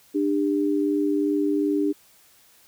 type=tone pair together; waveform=sine; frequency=297.7 / 400.3 Hz; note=D4 / G4; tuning=+24 / +36 cents; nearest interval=perfect fourth; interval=512 cents; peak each=-21 / -25 dBFS; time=0.14-1.93 s; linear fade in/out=20 ms; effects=white hiss -56 dBFS RMS until 2.67 s